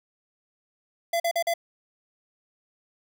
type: tone bursts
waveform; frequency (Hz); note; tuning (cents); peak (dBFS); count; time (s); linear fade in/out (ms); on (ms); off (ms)
square; 678; E5; +49; -23; 4; 1.13-1.539; 5; 70; 43
effects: none